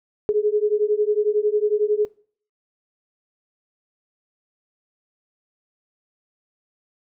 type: beating tone pair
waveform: sine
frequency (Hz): 415.3 / 426.3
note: G#4 / G#4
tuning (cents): 0 / +45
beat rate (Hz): 11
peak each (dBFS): -20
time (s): 0.29-2.05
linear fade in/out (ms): 0
effects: noise-tail reverb RT60 0.5 s tail -22 dB re dry